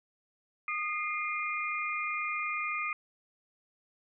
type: tone cluster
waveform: sine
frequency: 1231 / 2103 / 2431 Hz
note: D#6 / C7 / D#7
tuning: -19 / +8 / -41 cents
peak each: -35 / -36 / -35 dBFS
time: 0.68-2.93 s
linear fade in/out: 2 ms
effects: none